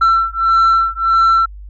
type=beating tone pair; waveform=sine; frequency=1343 / 1344.6 Hz; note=E6 / E6; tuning=+32 / +34 cents; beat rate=1.6 Hz; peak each=-11 dBFS; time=0.01-1.46 s; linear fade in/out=10 ms; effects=tanh soft clip ceiling -7 dBFS + added 50 Hz sine -30 dBFS peak until 1.69 s